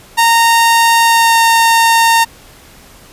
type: tone with pitch glide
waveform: sawtooth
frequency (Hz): 923 to 916.6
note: A#5 to A#5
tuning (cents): -17 to -29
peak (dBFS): -3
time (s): 0.17-2.25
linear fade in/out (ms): 20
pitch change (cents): -12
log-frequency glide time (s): 1.04-1.38
effects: pink hiss -40 dBFS RMS until 3.12 s + resampled to 32000 Hz

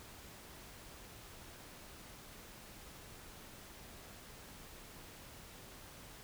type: silence
effects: pink hiss -54 dBFS RMS until 6.23 s

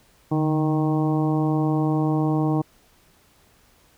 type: harmonic tone with a mistuned harmonic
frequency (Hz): 155.56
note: D#3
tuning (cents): 0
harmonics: 1 / 2 / 3 / 4 / 5 / 6 / 7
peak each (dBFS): -22 / -22 / -31 / -34 / -31 / -36 / -36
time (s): 0.31-2.62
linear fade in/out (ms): 10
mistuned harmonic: 1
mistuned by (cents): -65
effects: pink hiss -58 dBFS RMS until 3.97 s

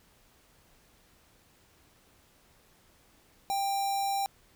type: tone with notch filter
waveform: square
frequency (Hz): 790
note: G5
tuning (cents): +13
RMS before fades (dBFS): -30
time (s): 3.5-4.26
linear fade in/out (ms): 0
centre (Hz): 1900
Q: 0.67
effects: pink hiss -63 dBFS RMS until 4.55 s

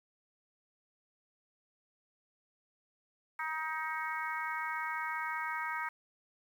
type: harmonic tone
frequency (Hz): 315.2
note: D#4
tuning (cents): +23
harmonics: 3 / 4 / 5 / 6 / 7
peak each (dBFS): -39 / -40 / -41 / -42 / -42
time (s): 3.39-5.89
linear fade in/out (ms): 5
effects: 10-bit

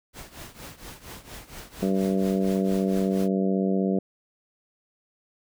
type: noise with tremolo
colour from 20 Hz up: pink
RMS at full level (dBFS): -39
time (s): 0.13-3.29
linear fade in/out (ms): 50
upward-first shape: triangle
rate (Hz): 4.3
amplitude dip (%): 85
type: harmonic tone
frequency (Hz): 96.1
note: G2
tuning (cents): -34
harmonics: 2 / 3 / 4 / 5 / 6 / 7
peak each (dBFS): -23 / -30 / -29 / -31 / -35 / -35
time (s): 1.82-3.99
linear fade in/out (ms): 5
effects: none

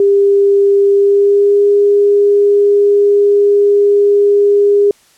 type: tone with pitch glide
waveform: sine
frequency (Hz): 399.7 to 406.7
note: G4 to G#4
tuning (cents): +34 to -36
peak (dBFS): -6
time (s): 0-4.91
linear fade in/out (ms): 2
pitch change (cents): +30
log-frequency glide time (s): 0.93-1.66
effects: white hiss -49 dBFS RMS until 5.17 s + low-pass 10000 Hz 12 dB/octave

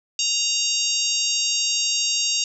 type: harmonic tone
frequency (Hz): 932.3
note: A#5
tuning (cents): 0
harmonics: 3 / 4 / 5 / 6 / 7 / 8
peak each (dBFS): -26 / -28 / -26 / -28 / -26 / -29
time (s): 0.19-2.44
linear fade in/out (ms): 2
effects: none

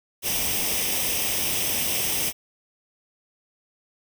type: noise with comb filter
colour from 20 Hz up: white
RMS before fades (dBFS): -25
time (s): 0.22-2.33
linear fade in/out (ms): 50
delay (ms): 0.35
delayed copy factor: +0.65
effects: none

